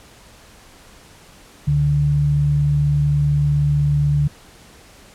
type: tone pair together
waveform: sine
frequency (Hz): 69.3 / 145.15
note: C#2 / D3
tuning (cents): 0 / -20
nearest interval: octave + minor second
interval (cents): 1280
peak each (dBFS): -24 / -14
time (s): 1.67-4.28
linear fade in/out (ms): 10
effects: pink hiss -46 dBFS RMS until 5.14 s + low-pass 11000 Hz 12 dB/octave